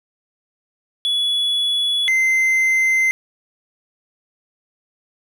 triangle tone pair in turn, 3400 / 2073 Hz, G#7 / C7, +40 / -17 cents, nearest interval major sixth, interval 857 cents, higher first, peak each -15 / -12 dBFS, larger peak second, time 1.05-2.08 / 2.08-3.11 s, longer neither, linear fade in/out 0 ms, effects none

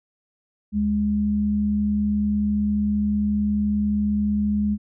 sine tone pair together, 72.99 / 207.7 Hz, D2 / G#3, -10 / 0 cents, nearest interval octave + tritone, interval 1810 cents, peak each -29 / -19 dBFS, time 0.72-4.78 s, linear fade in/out 50 ms, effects none

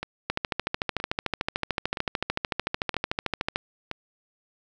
two click trains, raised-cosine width 0.3 ms, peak -9 / -15 dBFS, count 45 / 5, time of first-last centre 0.3-3.559 / 0.03-3.913 s, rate 13.5 / 1.03 Hz, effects none

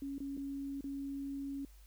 sine tone with dropouts, 277.2 Hz, C#4, in tune, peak -38 dBFS, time 0.02-1.65 s, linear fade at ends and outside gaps 2 ms, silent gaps 0.182-0.203 / 0.368-0.375 / 0.809-0.841 s, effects added 50 Hz sine -55 dBFS peak until 1.86 s + white hiss -67 dBFS RMS until 1.86 s

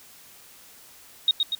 sine tone with echo, 3734 Hz, A#7, 2 cents sharp, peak -15 dBFS, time 1.28-1.31 s, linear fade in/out 2 ms, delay 120 ms, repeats 2, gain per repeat -4 dB, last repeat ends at 1.55 s, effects white hiss -50 dBFS RMS until 1.59 s

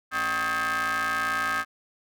35% pulse ring-modulated tone, 164.81 Hz, E3, in tune, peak -20 dBFS, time 0.11-1.65 s, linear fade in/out 50 ms, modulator 1430 Hz, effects none

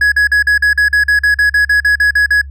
triangle tone bursts, 1675 Hz, G#6, 14 cents sharp, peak -5 dBFS, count 16, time 0.01-2.415 s, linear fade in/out 5 ms, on 110 ms, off 43 ms, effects noise-tail reverb RT60 0.1 s tail -23 dB re dry + added 69 Hz sine -26 dBFS peak until 2.5 s

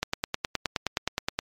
click train, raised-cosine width 0.2 ms, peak -8 dBFS, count 14, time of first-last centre 0.03-1.39 s, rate 9.56 Hz, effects MP3 64 kbps

